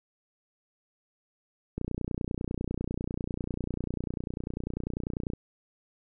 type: click train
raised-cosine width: 3 ms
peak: -19 dBFS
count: 108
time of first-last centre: 1.78-5.335 s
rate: 30.1 Hz
effects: none